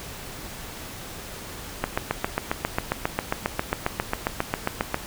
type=click train; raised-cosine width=0.5 ms; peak=-7 dBFS; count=24; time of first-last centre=1.84-4.944 s; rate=7.41 Hz; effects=pink hiss -38 dBFS RMS until 5.06 s